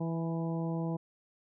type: harmonic tone with a mistuned harmonic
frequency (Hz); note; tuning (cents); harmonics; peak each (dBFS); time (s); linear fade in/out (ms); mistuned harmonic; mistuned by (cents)
164.81; E3; 0; 1 / 2 / 3 / 4 / 5 / 6; -32 / -38 / -42 / -44 / -46 / -48; 0-0.97; 10; 5; +17
effects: none